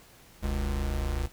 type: tone pair together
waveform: square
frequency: 41.46 / 69.3 Hz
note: E1 / C#2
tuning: +11 / 0 cents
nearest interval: major sixth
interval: 889 cents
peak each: -32 / -30 dBFS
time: 0.42-1.28 s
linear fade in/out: 20 ms
effects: pink hiss -55 dBFS RMS until 1.32 s